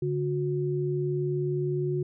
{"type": "tone pair together", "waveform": "sine", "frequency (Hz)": [143.85, 363.1], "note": ["D3", "F#4"], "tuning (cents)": [-36, -33], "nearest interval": "octave + major third", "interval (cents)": 1603, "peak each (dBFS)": -28, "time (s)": [0.02, 2.03], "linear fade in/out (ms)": 5, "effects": []}